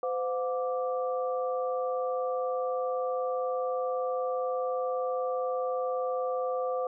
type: tone cluster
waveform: sine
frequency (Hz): 512 / 717 / 1171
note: C5 / F5 / D6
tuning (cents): -38 / +45 / -5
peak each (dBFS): -29 / -35 / -37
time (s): 0.03-6.87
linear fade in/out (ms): 2
effects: none